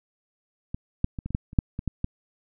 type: clicks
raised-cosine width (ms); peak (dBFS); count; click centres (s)
5; -18 / -9 / -20 / -20 / -22 / -11 / -29 / -6 / -18 / -14 / -13; 11; 0.745 / 1.044 / 1.188 / 1.26 / 1.306 / 1.349 / 1.531 / 1.588 / 1.791 / 1.877 / 2.044
effects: none